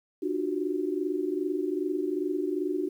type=tone cluster; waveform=sine; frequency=300.2 / 355.6 / 378.1 Hz; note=D4 / F4 / F#4; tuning=+38 / +31 / +38 cents; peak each=-31 dBFS; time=0.22-2.89 s; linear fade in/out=10 ms; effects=10-bit